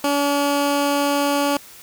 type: tone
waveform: 15% pulse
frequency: 285.1 Hz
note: C#4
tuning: 49 cents sharp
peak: -11 dBFS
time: 0.04-1.57 s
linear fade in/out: 2 ms
effects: white hiss -43 dBFS RMS until 1.82 s